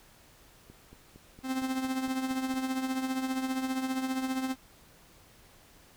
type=click train; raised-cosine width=3 ms; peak=-37 dBFS; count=9; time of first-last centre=0.7-2.539 s; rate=4.35 Hz
type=tone with tremolo; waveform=45% pulse; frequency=261.6 Hz; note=C4; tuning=in tune; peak=-27 dBFS; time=1.43-4.56 s; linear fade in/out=50 ms; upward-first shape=triangle; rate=15 Hz; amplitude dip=65%
effects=pink hiss -58 dBFS RMS until 5.96 s